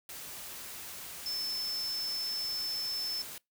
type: tone in noise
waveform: sine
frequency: 5280 Hz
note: E8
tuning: 2 cents sharp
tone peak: -33 dBFS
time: 1.26-3.22 s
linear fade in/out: 2 ms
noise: white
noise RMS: -44 dBFS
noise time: 0.09-3.38 s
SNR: +8 dB
effects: noise-tail reverb RT60 0.2 s tail -25 dB re dry